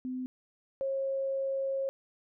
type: tone pair in turn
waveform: sine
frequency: 255.3 / 541 Hz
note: C4 / C#5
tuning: -42 / -42 cents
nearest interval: octave + minor second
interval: 1300 cents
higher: second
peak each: -33 / -29 dBFS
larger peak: second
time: 0.05-0.26 / 0.81-1.89 s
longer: second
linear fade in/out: 0 ms
effects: none